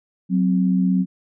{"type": "tone pair together", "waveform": "sine", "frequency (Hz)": [185, 261.6], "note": ["F#3", "C4"], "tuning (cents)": [0, 0], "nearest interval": "tritone", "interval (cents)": 600, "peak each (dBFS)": [-16, -22], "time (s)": [0.29, 1.06], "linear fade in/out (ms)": 50, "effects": []}